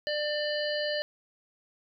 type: harmonic tone with a mistuned harmonic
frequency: 596 Hz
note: D5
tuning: 25 cents sharp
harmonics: 1 / 3 / 5 / 7 / 8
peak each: -30 / -35 / -37 / -38 / -39 dBFS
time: 0.07-1.02 s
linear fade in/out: 0 ms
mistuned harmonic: 8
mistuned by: -27 cents
effects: none